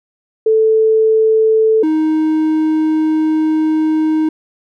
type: tone pair in turn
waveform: sine / triangle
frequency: 440 / 312.9 Hz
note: A4 / D#4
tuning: 0 / +10 cents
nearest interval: tritone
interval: 590 cents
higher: first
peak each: -8 / -9 dBFS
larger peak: first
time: 0.46-1.83 / 1.83-4.29 s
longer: second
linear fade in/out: 5 ms
effects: none